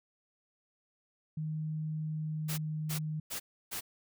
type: tone with pitch glide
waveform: sine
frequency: 155.5 to 154.52 Hz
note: D#3 to D#3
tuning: -1 to -12 cents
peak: -33 dBFS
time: 1.37-3.2 s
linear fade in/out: 5 ms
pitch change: -11 cents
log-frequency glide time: 1.99-2.8 s
type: noise bursts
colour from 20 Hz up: white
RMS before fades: -38 dBFS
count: 4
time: 2.48-3.81 s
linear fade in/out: 20 ms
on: 100 ms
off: 310 ms
effects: none